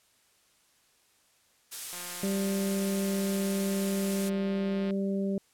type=noise; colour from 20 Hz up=blue; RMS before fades=-35 dBFS; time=1.71-4.3 s; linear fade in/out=20 ms
type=click train; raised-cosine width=0.3 ms; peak=-28 dBFS; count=528; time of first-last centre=1.93-4.907 s; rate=177 Hz
type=harmonic tone; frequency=196 Hz; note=G3; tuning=in tune; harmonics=1 / 2 / 3; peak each=-28 / -34 / -38 dBFS; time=2.23-5.38 s; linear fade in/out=2 ms
effects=white hiss -66 dBFS RMS until 5.53 s + low-pass 11000 Hz 12 dB/octave